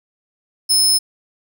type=tone; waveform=25% pulse; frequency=5210 Hz; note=E8; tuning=21 cents flat; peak=-7 dBFS; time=0.69-0.99 s; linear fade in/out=20 ms; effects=none